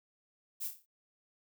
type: noise with echo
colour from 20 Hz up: violet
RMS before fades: -38 dBFS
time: 0.6-0.69 s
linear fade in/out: 20 ms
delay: 29 ms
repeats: 6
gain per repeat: -6 dB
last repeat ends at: 0.864 s
effects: none